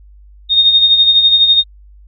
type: tone with tremolo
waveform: sine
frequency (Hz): 3694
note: A#7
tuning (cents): -16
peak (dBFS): -4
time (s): 0.49-1.64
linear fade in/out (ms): 50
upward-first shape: sine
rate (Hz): 12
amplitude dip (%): 55
effects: added 50 Hz sine -38 dBFS peak until 2.07 s